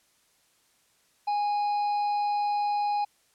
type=harmonic tone; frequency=825 Hz; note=G#5; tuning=12 cents flat; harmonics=1 / 3 / 5 / 6; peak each=-24 / -45 / -46 / -51 dBFS; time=1.27-3.05 s; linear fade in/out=10 ms; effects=white hiss -66 dBFS RMS until 3.34 s + low-pass 11000 Hz 12 dB/octave